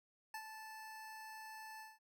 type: tone with ADSR envelope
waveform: 25% pulse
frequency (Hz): 876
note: A5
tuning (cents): -8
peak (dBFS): -39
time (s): 0.34-1.99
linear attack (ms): 4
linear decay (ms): 70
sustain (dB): -7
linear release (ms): 190
effects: none